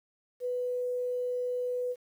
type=tone; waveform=sine; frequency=495.5 Hz; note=B4; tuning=6 cents sharp; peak=-29 dBFS; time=0.4-1.96 s; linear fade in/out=50 ms; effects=10-bit